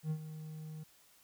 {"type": "tone with ADSR envelope", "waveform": "triangle", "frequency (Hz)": 155.9, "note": "D#3", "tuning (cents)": 4, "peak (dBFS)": -29, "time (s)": [0.03, 0.84], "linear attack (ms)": 76, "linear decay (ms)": 71, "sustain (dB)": -12, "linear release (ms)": 12, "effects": ["white hiss -65 dBFS RMS until 1.23 s"]}